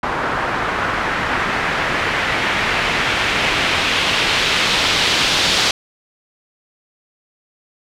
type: noise with low-pass filter sweep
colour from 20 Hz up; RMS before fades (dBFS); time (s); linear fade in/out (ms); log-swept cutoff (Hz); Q
white; -18; 0.03-5.71; 2; 1300 to 4200; 1.4
effects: none